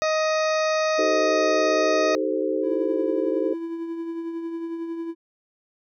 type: harmonic tone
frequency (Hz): 626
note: D#5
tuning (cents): +10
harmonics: 1 / 2 / 3 / 4 / 6 / 7 / 8 / 9 / 10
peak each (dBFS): -21 / -27 / -31 / -33 / -37 / -38 / -39 / -40 / -41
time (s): 0.02-2.15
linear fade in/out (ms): 0
type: chord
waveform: sine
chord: A half-diminished seventh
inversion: second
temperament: equal with one note detuned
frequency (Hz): 311.1 / 381.9 / 440 / 523.3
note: Eb4 / G4 / A4 / C5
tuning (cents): 0 / -45 / 0 / 0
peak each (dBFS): -27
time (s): 0.98-3.54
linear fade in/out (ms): 10
type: tone with tremolo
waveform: triangle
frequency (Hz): 332.6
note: E4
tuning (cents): +16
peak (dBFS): -24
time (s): 2.62-5.15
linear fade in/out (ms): 50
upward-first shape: triangle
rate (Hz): 11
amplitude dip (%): 45
effects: none